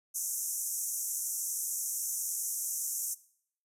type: band-pass noise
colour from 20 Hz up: pink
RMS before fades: -35 dBFS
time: 0.14-3.15 s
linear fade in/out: 20 ms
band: 5800 to 14000 Hz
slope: 96 dB/octave
effects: noise-tail reverb RT60 0.6 s tail -19 dB re dry